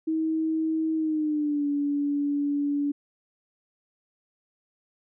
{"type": "tone with pitch glide", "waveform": "sine", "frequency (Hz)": [318.7, 287.2], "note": ["D#4", "D4"], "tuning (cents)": [42, -39], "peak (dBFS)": -23, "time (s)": [0.07, 2.92], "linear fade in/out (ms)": 10, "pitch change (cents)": -181, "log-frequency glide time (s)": [0.95, 1.67], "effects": []}